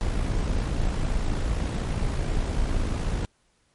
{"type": "noise with amplitude modulation", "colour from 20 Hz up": "brown", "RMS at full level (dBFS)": -23, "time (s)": [0.01, 3.25], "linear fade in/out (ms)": 0, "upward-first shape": "sine", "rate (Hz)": 56, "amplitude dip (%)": 45, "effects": ["pink hiss -67 dBFS RMS until 3.74 s", "MP3 48 kbps"]}